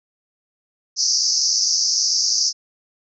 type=band-pass noise; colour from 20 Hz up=pink; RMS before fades=-19 dBFS; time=0.96-2.53 s; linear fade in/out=50 ms; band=4800 to 6200 Hz; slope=96 dB/octave; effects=none